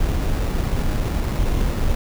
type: noise with sample-and-hold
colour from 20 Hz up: brown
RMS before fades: -20 dBFS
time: 0-1.95 s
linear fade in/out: 5 ms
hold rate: 3150 Hz
effects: none